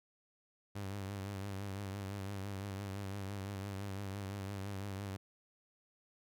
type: tone with vibrato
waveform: sawtooth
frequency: 98.7 Hz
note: G2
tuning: 12 cents sharp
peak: -36 dBFS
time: 0.75-5.17 s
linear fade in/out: 10 ms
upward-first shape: triangle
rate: 5.9 Hz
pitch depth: 67 cents each way
effects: none